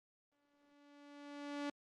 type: tone with exponential growth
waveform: sawtooth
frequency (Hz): 288.1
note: D4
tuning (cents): -33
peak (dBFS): -34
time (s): 0.32-1.7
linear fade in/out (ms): 5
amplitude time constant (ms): 300
effects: low-pass 5000 Hz 12 dB/octave + Opus 32 kbps